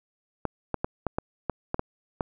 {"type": "clicks", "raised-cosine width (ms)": 1, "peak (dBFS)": -12, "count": 9, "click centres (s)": [0.453, 0.743, 0.845, 1.067, 1.185, 1.497, 1.744, 1.794, 2.208], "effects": []}